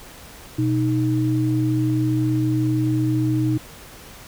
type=tone pair together; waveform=sine; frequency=123.47 / 311.4 Hz; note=B2 / D#4; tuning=0 / +2 cents; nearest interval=octave + major third; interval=1602 cents; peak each=-20 dBFS; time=0.58-3.58 s; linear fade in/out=10 ms; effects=pink hiss -42 dBFS RMS until 4.27 s